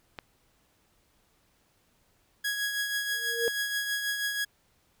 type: click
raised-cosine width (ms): 0.3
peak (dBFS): -21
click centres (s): 0.188
type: tone with tremolo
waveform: sawtooth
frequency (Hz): 1661.2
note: G#6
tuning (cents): 0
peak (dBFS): -23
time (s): 2.44-4.45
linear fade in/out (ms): 10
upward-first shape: triangle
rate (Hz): 6.2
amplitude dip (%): 50
type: tone with exponential growth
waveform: sine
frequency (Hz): 466.2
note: A#4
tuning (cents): 0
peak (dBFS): -23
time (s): 3.07-3.48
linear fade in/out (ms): 0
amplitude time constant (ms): 87
effects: pink hiss -68 dBFS RMS until 5 s